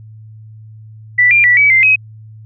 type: tone with pitch steps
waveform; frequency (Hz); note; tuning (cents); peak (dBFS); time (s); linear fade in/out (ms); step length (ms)
sine; 1972 / 2389 / 1957 / 2282 / 2085 / 2539; B6 / D7 / B6 / C#7 / C7 / D#7; -3 / +29 / -16 / +50 / -7 / +34; -6; 1.18-1.96; 10; 130
effects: added 109 Hz sine -33 dBFS peak until 2.45 s